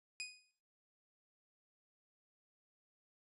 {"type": "tone with exponential decay", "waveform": "20% pulse", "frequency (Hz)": 2489, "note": "D#7", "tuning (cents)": 0, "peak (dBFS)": -34, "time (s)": [0.2, 0.51], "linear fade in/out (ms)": 0, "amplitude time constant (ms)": 66, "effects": ["noise-tail reverb RT60 0.7 s tail -22 dB re dry", "resampled to 24000 Hz"]}